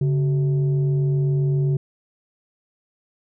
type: tone pair together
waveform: sine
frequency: 141.2 / 376 Hz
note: C#3 / F#4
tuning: +32 / +28 cents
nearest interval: octave + perfect fourth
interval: 1696 cents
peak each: -16 / -27 dBFS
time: 0.01-1.77 s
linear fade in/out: 5 ms
effects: tanh soft clip ceiling -13 dBFS